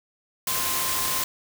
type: tone in noise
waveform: sine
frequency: 1046.5 Hz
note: C6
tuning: in tune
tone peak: -33 dBFS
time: 0.47-1.24 s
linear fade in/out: 2 ms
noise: white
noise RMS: -26 dBFS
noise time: 0.47-1.24 s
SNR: -10 dB
effects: none